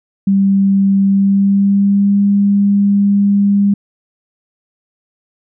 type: tone with pitch glide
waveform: sine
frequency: 196 to 201 Hz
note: G3 to G3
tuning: 0 to +44 cents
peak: -8 dBFS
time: 0.27-3.74 s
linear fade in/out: 5 ms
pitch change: +44 cents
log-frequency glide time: 1.04-2.2 s
effects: none